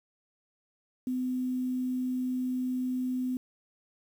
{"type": "tone with quantisation", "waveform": "sine", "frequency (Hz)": 253.8, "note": "B3", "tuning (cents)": 47, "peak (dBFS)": -28, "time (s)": [1.07, 3.37], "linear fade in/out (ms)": 2, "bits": 9, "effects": []}